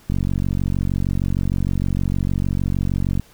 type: click train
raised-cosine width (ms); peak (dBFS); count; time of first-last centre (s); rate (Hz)
5; -9; 145; 0.1-3.197; 46.5
effects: pink hiss -51 dBFS RMS until 3.33 s

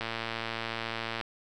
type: click train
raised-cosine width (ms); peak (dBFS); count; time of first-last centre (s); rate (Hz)
0.3; -17; 138; 0.01-1.212; 114
effects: none

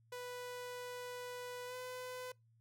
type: tone with pitch glide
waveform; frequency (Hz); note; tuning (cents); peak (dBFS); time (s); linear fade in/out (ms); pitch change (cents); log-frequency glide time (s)
sawtooth; 493.9 to 504; B4 to B4; 0 to +35; -40; 0.12-2.32; 5; +35; 1.66-1.75
effects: noise-tail reverb RT60 0.2 s tail -24 dB re dry + added 114 Hz sine -67 dBFS peak until 2.6 s

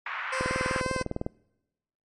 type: band-pass noise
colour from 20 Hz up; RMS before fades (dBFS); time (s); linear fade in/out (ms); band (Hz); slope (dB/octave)
pink; -34; 0.06-0.81; 5; 1100 to 2200; 24
type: tone with vibrato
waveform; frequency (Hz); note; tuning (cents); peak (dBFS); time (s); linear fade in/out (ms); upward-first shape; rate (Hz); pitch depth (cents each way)
15% pulse; 518; C5; -17; -23; 0.32-1.03; 10; sine; 5.4; 20
type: click train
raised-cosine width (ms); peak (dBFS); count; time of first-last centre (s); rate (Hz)
2; -16; 18; 0.41-1.264; 19.9
effects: noise-tail reverb RT60 1.0 s tail -26 dB re dry + MP3 48 kbps

